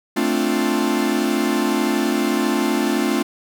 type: chord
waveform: 45% pulse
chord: D minor seventh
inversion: second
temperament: equal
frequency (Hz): 220 / 261.6 / 293.7 / 349.2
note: A3 / C4 / D4 / F4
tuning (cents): 0 / 0 / 0 / 0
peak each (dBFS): -23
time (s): 0.16-3.23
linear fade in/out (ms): 10
effects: none